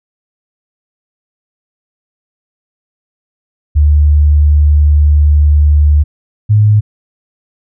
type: tone pair in turn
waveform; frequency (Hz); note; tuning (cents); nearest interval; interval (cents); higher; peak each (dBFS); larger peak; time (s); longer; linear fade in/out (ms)
sine; 74.1 / 105.74; D2 / G#2; +16 / +32; tritone; 616; second; -4; neither; 3.75-6.04 / 6.49-6.81; first; 20
effects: none